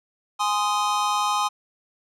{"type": "chord", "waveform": "square", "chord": "Ab major", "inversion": "none", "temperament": "just", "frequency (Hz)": [830.6, 1038.3, 1245.9], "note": ["Ab5", "C6", "Eb6"], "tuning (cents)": [0, -14, 2], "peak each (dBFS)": -26, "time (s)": [0.39, 1.49], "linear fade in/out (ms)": 20, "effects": ["low-pass 9000 Hz 12 dB/octave"]}